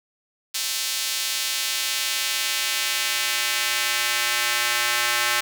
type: tone with high-pass filter sweep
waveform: square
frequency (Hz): 119.7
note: A#2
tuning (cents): +46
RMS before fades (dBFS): -24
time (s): 0.54-5.41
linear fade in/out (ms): 10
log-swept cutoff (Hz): 4100 to 1600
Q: 0.99
effects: none